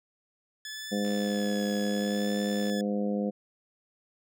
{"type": "tone with vibrato", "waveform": "15% pulse", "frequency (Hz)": 1720, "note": "A6", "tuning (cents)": -40, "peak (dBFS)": -31, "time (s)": [0.65, 2.81], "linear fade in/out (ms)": 2, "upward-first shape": "sine", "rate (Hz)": 0.7, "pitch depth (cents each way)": 29}
{"type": "harmonic tone", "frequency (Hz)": 102.6, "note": "G#2", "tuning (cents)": -21, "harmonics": [2, 3, 4, 5, 6, 7], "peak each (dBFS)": [-28, -37, -38, -33, -45, -43], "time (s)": [0.91, 3.31], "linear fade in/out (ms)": 20}
{"type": "click train", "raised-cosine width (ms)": 0.2, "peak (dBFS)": -29, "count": 118, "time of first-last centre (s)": [1.05, 2.698], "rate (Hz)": 71}
{"effects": []}